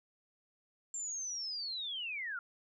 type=linear sweep; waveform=sine; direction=down; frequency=7410 to 1359 Hz; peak=-37 dBFS; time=0.94-2.39 s; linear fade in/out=2 ms; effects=none